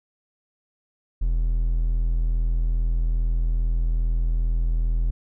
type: tone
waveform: triangle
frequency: 41.2 Hz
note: E1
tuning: in tune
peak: -17 dBFS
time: 1.21-5.11 s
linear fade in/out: 10 ms
effects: none